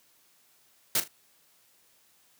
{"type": "noise with echo", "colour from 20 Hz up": "white", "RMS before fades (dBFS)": -25, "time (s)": [0.95, 1], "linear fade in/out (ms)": 2, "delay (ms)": 39, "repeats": 2, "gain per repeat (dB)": -12, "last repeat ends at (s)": 1.078, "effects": ["white hiss -64 dBFS RMS until 2.39 s", "high-pass 80 Hz 12 dB/octave"]}